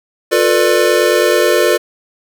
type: chord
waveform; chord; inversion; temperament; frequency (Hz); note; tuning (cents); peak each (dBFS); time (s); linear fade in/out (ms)
square; B half-diminished seventh; second; just; 355.6 / 444.5 / 493.9 / 592.7; F4 / A4 / B4 / D5; +31 / +18 / 0 / +16; -16; 0.31-1.78; 20
effects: none